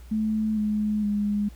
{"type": "tone with pitch steps", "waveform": "sine", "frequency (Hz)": [216.9, 211.5, 206.2], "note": ["A3", "G#3", "G#3"], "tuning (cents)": [-25, 32, -12], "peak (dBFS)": -22, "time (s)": [0.11, 1.49], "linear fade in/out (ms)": 10, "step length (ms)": 460, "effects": ["added 60 Hz sine -42 dBFS peak until 1.55 s", "pink hiss -56 dBFS RMS until 1.55 s"]}